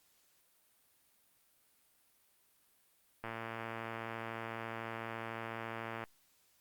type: click train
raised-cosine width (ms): 0.5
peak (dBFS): -26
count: 320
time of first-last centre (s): 3.24-6.038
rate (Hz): 114
effects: white hiss -71 dBFS RMS until 6.6 s + Opus 48 kbps